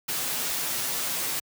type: noise with comb filter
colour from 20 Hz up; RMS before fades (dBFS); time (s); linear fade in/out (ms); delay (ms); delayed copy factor
white; -29; 0.08-1.4; 10; 10; -0.55
effects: high-pass 100 Hz 12 dB/octave